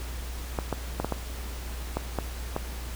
clicks, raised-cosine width 1 ms, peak -13 dBFS, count 8, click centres 0.588 / 0.727 / 1 / 1.046 / 1.123 / 1.97 / 2.187 / 2.564 s, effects added 60 Hz sine -34 dBFS peak until 2.95 s + pink hiss -42 dBFS RMS until 2.95 s

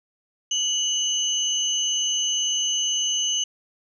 sine tone pair together, 2951 / 6261 Hz, F#7 / G8, -5 / -3 cents, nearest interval octave + minor second, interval 1302 cents, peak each -23 / -25 dBFS, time 0.51-3.44 s, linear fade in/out 5 ms, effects none

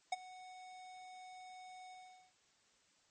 square tone with ADSR envelope, 740 Hz, F#5, in tune, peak -32 dBFS, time 0.12-2.33 s, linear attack 6 ms, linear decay 25 ms, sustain -20 dB, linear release 430 ms, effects white hiss -72 dBFS RMS until 3.1 s + MP3 32 kbps

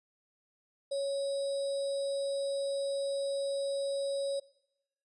sine tone with sample-and-hold, 554.4 Hz, C#5, in tune, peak -30 dBFS, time 0.91-4.4 s, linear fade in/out 10 ms, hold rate 4410 Hz, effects noise-tail reverb RT60 0.8 s tail -21 dB re dry + resampled to 24000 Hz

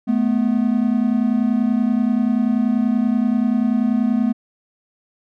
triangle tone pair together, 216.5 / 246.9 Hz, A3 / B3, -28 / 0 cents, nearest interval major second, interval 228 cents, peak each -16 dBFS, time 0.07-4.33 s, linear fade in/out 20 ms, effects none

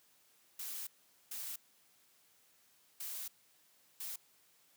blue noise bursts at uneven times, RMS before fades -43 dBFS, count 4, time 0.59-0.87 / 1.31-1.56 / 3-3.28 / 4-4.16 s, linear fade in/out 5 ms, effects white hiss -69 dBFS RMS until 4.76 s + high-pass 100 Hz 12 dB/octave

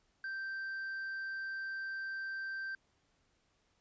triangle tone, 1565 Hz, G6, 3 cents flat, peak -36 dBFS, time 0.24-2.75 s, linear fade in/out 2 ms, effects pink hiss -75 dBFS RMS until 3.8 s + resampled to 16000 Hz

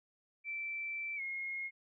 sine tone with pitch glide, 2333 to 2152 Hz, D7 to C7, -12 to +48 cents, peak -37 dBFS, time 0.44-1.71 s, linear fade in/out 50 ms, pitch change -140 cents, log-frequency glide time 1.16-1.21 s, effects none

